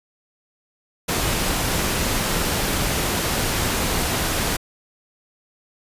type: noise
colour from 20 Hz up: pink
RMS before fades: -22 dBFS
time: 1.08-4.57 s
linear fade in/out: 10 ms
effects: resampled to 32000 Hz